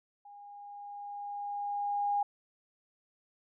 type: tone with level ramp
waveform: sine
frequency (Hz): 815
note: G#5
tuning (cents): -33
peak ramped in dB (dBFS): -49 to -26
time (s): 0.25-2.23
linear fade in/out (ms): 5
effects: none